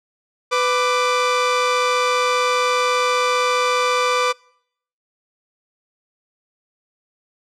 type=tone pair together; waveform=sawtooth; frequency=497.7 / 1179.6 Hz; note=B4 / D6; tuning=+13 / +7 cents; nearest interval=octave + minor third; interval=1494 cents; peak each=-15 dBFS; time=0.51-4.33 s; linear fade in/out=20 ms; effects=noise-tail reverb RT60 0.7 s tail -26 dB re dry + low-pass 6000 Hz 12 dB/octave